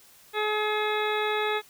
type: harmonic tone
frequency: 424.6 Hz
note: G#4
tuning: 38 cents sharp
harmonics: 1 / 2 / 3 / 4 / 5 / 6 / 8 / 9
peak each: -28 / -31 / -33 / -34 / -35 / -36 / -37 / -38 dBFS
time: 0.33-1.62 s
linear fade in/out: 50 ms
effects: white hiss -55 dBFS RMS until 1.69 s